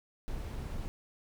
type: noise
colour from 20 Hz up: brown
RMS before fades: -38 dBFS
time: 0.28-0.88 s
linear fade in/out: 0 ms
effects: none

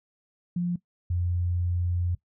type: tone pair in turn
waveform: sine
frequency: 175.6 / 88 Hz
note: F3 / F2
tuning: +10 / +14 cents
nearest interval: octave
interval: 1196 cents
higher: first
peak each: -24 dBFS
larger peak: neither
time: 0.56-0.76 / 1.1-2.15 s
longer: second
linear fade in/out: 5 ms
effects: noise-tail reverb RT60 0.1 s tail -18 dB re dry

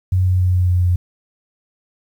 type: tone with pitch steps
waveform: sine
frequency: 92.5 / 91.81 / 91.12 / 90.44 / 89.76 / 89.09 Hz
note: F#2 / F#2 / F#2 / F#2 / F2 / F2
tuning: 0 / -13 / -26 / -39 / +48 / +35 cents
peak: -12 dBFS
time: 0.12-0.96 s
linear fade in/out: 5 ms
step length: 140 ms
effects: 8-bit

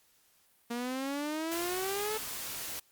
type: exponential sweep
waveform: sawtooth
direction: up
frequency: 234.1 to 440 Hz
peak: -29 dBFS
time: 0.7-2.18 s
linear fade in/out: 10 ms
type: noise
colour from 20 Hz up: white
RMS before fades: -39 dBFS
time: 1.51-2.8 s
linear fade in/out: 10 ms
effects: white hiss -67 dBFS RMS until 2.91 s + Opus 48 kbps

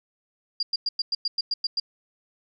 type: tone bursts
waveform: sine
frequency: 4809 Hz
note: D8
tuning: 40 cents sharp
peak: -22 dBFS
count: 10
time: 0.6-1.8 s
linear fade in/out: 5 ms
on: 30 ms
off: 100 ms
effects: none

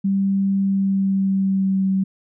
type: tone with pitch glide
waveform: sine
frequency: 195.6 to 191.57 Hz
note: G3 to G3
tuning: -4 to -40 cents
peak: -16 dBFS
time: 0.04-2.04 s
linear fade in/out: 10 ms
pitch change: -36 cents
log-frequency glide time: 0.59-1.91 s
effects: none

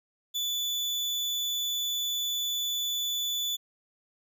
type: tone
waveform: 35% pulse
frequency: 3475 Hz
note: A7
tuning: 22 cents flat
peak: -26 dBFS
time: 0.34-3.57 s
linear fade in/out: 20 ms
effects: none

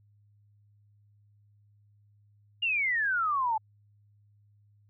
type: exponential sweep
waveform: sine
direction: down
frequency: 2866 to 850 Hz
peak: -25 dBFS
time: 2.62-3.58 s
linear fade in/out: 10 ms
effects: added 103 Hz sine -60 dBFS peak until 4.89 s

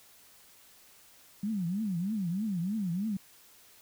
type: tone with vibrato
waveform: sine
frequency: 192.9 Hz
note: G3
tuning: 28 cents flat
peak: -29 dBFS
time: 1.43-3.17 s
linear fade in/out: 5 ms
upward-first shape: triangle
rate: 3.2 Hz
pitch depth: 290 cents each way
effects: white hiss -58 dBFS RMS until 3.81 s

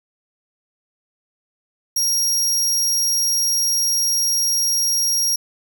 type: tone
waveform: sawtooth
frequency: 5620 Hz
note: F8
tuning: 10 cents sharp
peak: -14 dBFS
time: 1.96-5.36 s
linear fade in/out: 5 ms
effects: none

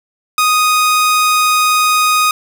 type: tone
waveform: sawtooth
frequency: 1244.5 Hz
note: D#6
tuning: in tune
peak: -6 dBFS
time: 0.38-2.31 s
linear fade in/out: 2 ms
effects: none

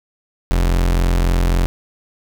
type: tone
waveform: 40% pulse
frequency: 43.65 Hz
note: F1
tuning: in tune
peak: -12 dBFS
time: 0.51-1.66 s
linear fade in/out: 0 ms
effects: none

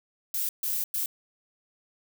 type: noise bursts at uneven times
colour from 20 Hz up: violet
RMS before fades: -29 dBFS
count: 3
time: 0.34-0.49 / 0.63-0.84 / 0.94-1.06 s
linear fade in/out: 2 ms
effects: none

